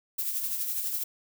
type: noise with tremolo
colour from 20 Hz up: violet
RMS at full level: -29 dBFS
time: 0.18-1.04 s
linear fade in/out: 10 ms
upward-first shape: triangle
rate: 12 Hz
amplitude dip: 50%
effects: none